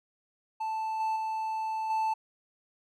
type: tone with level steps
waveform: triangle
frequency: 880 Hz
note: A5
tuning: in tune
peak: -28 / -25 / -28 / -24 dBFS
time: 0.6-2.14 s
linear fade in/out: 10 ms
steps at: 1 / 1.16 / 1.9 s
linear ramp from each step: 2 ms
effects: none